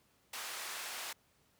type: band-pass noise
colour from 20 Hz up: pink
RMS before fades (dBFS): -43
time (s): 0.33-1.13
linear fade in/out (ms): 5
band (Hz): 960 to 14000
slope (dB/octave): 12
effects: pink hiss -71 dBFS RMS until 1.59 s + high-pass 60 Hz 12 dB/octave